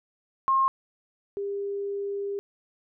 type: tone pair in turn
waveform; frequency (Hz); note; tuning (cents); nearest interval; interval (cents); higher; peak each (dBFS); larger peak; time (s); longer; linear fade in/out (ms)
sine; 1070 / 400.8; C6 / G4; +38 / +38; octave + perfect fourth; 1700; first; -19 / -28; first; 0.48-0.68 / 1.37-2.39; second; 0
effects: none